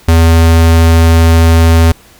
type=tone; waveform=square; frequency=82.41 Hz; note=E2; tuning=in tune; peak=-4 dBFS; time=0.08-1.92 s; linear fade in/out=5 ms; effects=pink hiss -41 dBFS RMS until 2.19 s